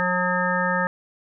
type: harmonic tone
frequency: 180 Hz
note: F#3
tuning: 47 cents flat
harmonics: 1 / 3 / 5 / 7 / 9 / 10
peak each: -27 / -27 / -27 / -27 / -27 / -27 dBFS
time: 0-0.87 s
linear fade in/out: 0 ms
effects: none